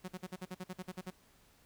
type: tone bursts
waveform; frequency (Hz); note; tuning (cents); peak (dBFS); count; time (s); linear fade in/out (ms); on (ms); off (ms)
sawtooth; 184; F#3; -9; -36; 12; 0.04-1.106; 10; 43; 50
effects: pink hiss -66 dBFS RMS until 1.65 s